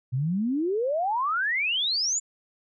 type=exponential sweep; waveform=sine; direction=up; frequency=120.2 to 7270 Hz; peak=-23 dBFS; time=0.12-2.2 s; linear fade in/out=20 ms; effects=none